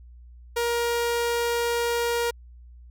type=tone; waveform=sawtooth; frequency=472.1 Hz; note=A#4; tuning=22 cents sharp; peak=-19 dBFS; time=0.56-2.31 s; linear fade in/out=10 ms; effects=added 60 Hz sine -44 dBFS peak until 2.9 s